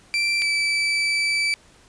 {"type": "tone pair in turn", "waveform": "30% pulse", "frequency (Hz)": [2349, 2315], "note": ["D7", "D7"], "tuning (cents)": [0, -25], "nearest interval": "unison", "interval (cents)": 25, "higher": "first", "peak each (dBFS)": -17, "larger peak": "neither", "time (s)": [[0.14, 0.42], [0.42, 1.54]], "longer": "second", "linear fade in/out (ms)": 0, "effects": ["pink hiss -53 dBFS RMS until 1.88 s", "resampled to 22050 Hz"]}